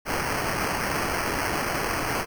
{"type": "noise with sample-and-hold", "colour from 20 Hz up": "violet", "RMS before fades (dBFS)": -27, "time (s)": [0.05, 2.26], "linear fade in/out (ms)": 50, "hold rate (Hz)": 3675, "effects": []}